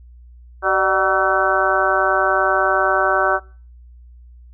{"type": "harmonic tone with a mistuned harmonic", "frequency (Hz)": 189.6, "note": "F#3", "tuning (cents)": 43, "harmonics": [2, 3, 4, 5, 6, 7, 8], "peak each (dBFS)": [-23, -21, -22, -25, -22, -21, -20], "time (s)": [0.62, 3.4], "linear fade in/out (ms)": 50, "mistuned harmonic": 3, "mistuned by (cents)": 75, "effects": ["noise-tail reverb RT60 0.4 s tail -22 dB re dry", "added 60 Hz sine -40 dBFS peak until 4.53 s"]}